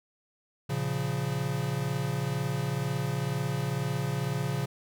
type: chord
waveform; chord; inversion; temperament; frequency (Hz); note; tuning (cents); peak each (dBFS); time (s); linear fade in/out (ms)
square; Bb minor; none; equal; 116.54 / 138.59 / 174.61; Bb2 / Db3 / F3; 0 / 0 / 0; -35 / -31 / -36; 0.69-4.66; 10
effects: none